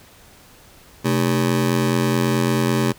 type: ring-modulated tone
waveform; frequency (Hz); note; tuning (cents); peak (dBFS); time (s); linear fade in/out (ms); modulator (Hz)
25% pulse; 174.2; F3; -4; -10; 1.04-2.93; 20; 44.6
effects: pink hiss -48 dBFS RMS until 2.98 s